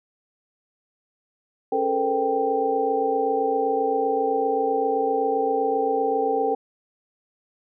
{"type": "tone cluster", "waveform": "sine", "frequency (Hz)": [273.6, 423.8, 451.5, 509, 785], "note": ["C#4", "G#4", "A4", "C5", "G5"], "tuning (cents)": [-23, 35, 45, -48, 2], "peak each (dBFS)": [-31, -31, -23, -29, -24], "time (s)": [1.72, 6.55], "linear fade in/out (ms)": 5, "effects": []}